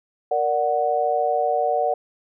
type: chord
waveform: sine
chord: Bb augmented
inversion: none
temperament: equal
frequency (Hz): 466.2 / 587.3 / 740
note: Bb4 / D5 / F#5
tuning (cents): 0 / 0 / 0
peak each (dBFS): -25 / -23 / -21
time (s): 0.31-1.94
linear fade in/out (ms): 5
effects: none